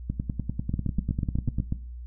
two click trains, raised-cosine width 5 ms, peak -14 / -15 dBFS, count 9 / 16, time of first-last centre 0.74-1.724 / 0.1-1.585 s, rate 8.13 / 10.1 Hz, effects noise-tail reverb RT60 0.4 s tail -17 dB re dry + added 60 Hz sine -36 dBFS peak until 2.06 s

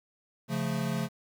square chord, Db augmented, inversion none, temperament equal, 138.59 / 174.61 / 220 Hz, Db3 / F3 / A3, 0 / 0 / 0 cents, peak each -34 dBFS, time 0.48-1.09 s, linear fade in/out 50 ms, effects 10-bit

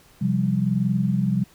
sine chord, C suspended fourth, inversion none, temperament equal, 130.81 / 174.61 / 196 Hz, C3 / F3 / G3, 0 / 0 / 0 cents, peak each -24 / -24 / -22 dBFS, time 0.21-1.44 s, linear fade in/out 10 ms, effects pink hiss -54 dBFS RMS until 1.54 s

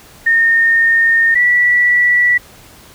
sine tone pair in turn, 1832 / 1952.6 Hz, A#6 / B6, -31 / -20 cents, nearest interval minor second, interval 111 cents, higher second, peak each -8 dBFS, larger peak neither, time 0.26-1.35 / 1.35-2.38 s, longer first, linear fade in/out 10 ms, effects pink hiss -41 dBFS RMS until 2.94 s

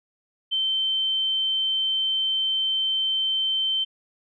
sine tone, 3100 Hz, G7, 20 cents flat, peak -21 dBFS, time 0.51-3.85 s, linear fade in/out 20 ms, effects none

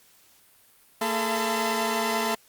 sawtooth tone cluster, 226.7 / 424.4 / 674 / 896 / 1019 Hz, A#3 / G#4 / E5 / A5 / C6, -48 / +38 / +38 / +31 / -46 cents, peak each -27 dBFS, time 1.01-2.35 s, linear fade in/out 5 ms, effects white hiss -58 dBFS RMS until 2.48 s + Opus 48 kbps

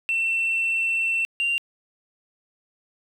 sine tone pair in turn, 2692 / 2774 Hz, E7 / F7, +36 / -12 cents, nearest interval minor second, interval 52 cents, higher second, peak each -19 / -19 dBFS, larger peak neither, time 0.09-1.25 / 1.4-1.58 s, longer first, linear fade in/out 0 ms, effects tanh soft clip ceiling -18 dBFS + 9-bit

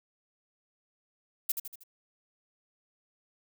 violet noise with echo, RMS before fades -28 dBFS, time 1.49-1.52 s, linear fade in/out 5 ms, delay 79 ms, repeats 4, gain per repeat -6 dB, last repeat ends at 1.836 s, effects none

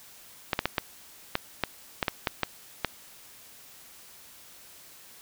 clicks, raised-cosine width 0.3 ms, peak -8 dBFS, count 11, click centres 0.532 / 0.591 / 0.656 / 0.782 / 1.354 / 1.637 / 2.028 / 2.082 / 2.272 / 2.433 / 2.847 s, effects white hiss -51 dBFS RMS until 5.21 s

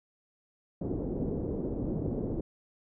white low-pass noise, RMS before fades -33 dBFS, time 0.81-2.41 s, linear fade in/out 5 ms, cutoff 420 Hz, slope 24 dB/octave, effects none

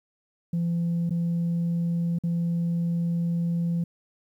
sine tone with dropouts, 170.1 Hz, F3, 45 cents flat, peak -21 dBFS, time 0.53-3.84 s, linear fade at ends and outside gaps 5 ms, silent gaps 1.095-1.106 / 2.187-2.236 s, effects tanh soft clip ceiling -21 dBFS + 10-bit

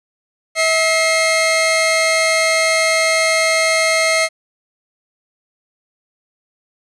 sawtooth tone pair together, 646 / 2124 Hz, E5 / C7, -35 / +25 cents, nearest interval octave + major sixth, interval 2060 cents, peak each -12 dBFS, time 0.55-4.29 s, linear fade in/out 50 ms, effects resampled to 24000 Hz + 8-bit

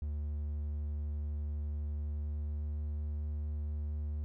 triangle tone with pitch glide, 74 to 74.64 Hz, D2 to D2, +14 to +29 cents, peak -32 dBFS, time 0.02-4.24 s, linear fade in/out 0 ms, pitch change +15 cents, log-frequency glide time 1.96-2.92 s, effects none

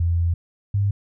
sine tone pair in turn, 85 / 100.38 Hz, F2 / G2, -46 / +42 cents, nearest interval minor third, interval 288 cents, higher second, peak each -17 dBFS, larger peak neither, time 0-0.34 / 0.74-0.91 s, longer first, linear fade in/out 5 ms, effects none

